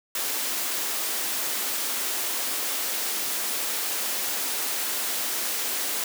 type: high-pass noise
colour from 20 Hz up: white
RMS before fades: -28 dBFS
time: 0.15-6.04 s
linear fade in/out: 2 ms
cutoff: 240 Hz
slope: 24 dB/octave
effects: none